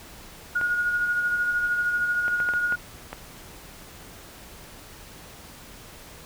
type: tone with tremolo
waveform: sine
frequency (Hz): 1441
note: F#6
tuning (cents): -46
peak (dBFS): -20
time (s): 0.55-2.76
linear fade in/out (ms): 10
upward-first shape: sine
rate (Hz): 13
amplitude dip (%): 40
type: clicks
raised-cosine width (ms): 0.5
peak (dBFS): -18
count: 7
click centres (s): 0.613 / 2.281 / 2.402 / 2.489 / 2.537 / 2.724 / 3.13
effects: pink hiss -45 dBFS RMS until 6.25 s